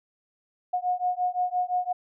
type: beating tone pair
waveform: sine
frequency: 721 / 726.8 Hz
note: F#5 / F#5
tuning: -45 / -31 cents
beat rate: 5.8 Hz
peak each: -27 dBFS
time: 0.73-1.93 s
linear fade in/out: 10 ms
effects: none